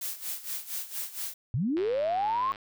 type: noise with tremolo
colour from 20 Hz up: blue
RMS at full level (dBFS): -33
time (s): 0.01-1.34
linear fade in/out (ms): 5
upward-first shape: sine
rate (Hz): 4.3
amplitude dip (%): 80
type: linear sweep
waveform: sine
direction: up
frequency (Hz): 102.2 to 1108.7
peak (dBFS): -25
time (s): 1.54-2.52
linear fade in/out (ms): 0
type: click train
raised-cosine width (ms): 0.3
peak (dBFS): -26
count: 83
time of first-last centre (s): 1.77-2.558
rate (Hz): 104
effects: none